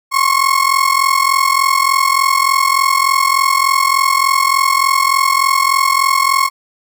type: ring-modulated tone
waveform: 35% pulse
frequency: 1087 Hz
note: C#6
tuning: 34 cents flat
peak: -6 dBFS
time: 0.11-6.5 s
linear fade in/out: 50 ms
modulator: 21.7 Hz
effects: none